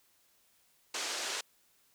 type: band-pass noise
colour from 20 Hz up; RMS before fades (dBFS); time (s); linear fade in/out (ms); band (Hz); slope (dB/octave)
white; -37; 0.94-1.41; 5; 320 to 7200; 24
effects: white hiss -69 dBFS RMS until 1.94 s